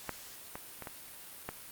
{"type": "clicks", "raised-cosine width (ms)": 0.5, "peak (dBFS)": [-19, -24, -26, -25, -21], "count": 5, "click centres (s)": [0.093, 0.555, 0.823, 0.872, 1.49], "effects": ["white hiss -49 dBFS RMS until 1.71 s", "Opus 48 kbps"]}